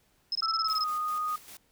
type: tone bursts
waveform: sine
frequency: 5150 Hz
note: E8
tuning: 41 cents flat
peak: -27 dBFS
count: 10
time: 0.32-0.838 s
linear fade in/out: 2 ms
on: 32 ms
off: 22 ms
type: tone with pitch glide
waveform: sine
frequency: 1318.5 to 1237.3 Hz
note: E6 to D#6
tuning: 0 to -10 cents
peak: -28 dBFS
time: 0.42-1.36 s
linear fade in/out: 5 ms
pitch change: -110 cents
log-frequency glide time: 0.6-0.89 s
type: noise with tremolo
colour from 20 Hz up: white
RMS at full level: -47 dBFS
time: 0.68-1.57 s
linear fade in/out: 2 ms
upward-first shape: square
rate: 5 Hz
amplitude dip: 50%
effects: pink hiss -68 dBFS RMS until 1.71 s